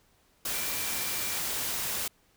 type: tone in noise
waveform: sine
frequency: 2349 Hz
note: D7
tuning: in tune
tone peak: -42 dBFS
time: 0.53-1.38 s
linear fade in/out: 5 ms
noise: white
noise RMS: -32 dBFS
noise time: 0.45-2.08 s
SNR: -13 dB
effects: pink hiss -66 dBFS RMS until 2.36 s